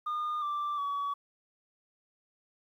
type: tone with pitch steps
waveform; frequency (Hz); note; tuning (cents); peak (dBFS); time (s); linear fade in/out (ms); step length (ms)
sine; 1217 / 1174.9 / 1134.2; D#6 / D6 / C#6; -39 / 0 / +39; -28; 0.06-1.14; 10; 360
effects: tanh soft clip ceiling -29 dBFS + 11-bit